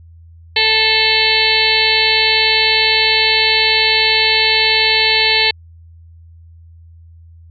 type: harmonic tone with a mistuned harmonic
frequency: 440.1 Hz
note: A4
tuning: in tune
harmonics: 1 / 2 / 4 / 5 / 6 / 7 / 8 / 9 / 10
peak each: -23 / -22 / -21 / -18 / -18 / -19 / -23 / -17 / -18 dBFS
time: 0.56-5.51 s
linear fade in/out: 5 ms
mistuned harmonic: 5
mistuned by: -24 cents
effects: added 83 Hz sine -38 dBFS peak until 7.5 s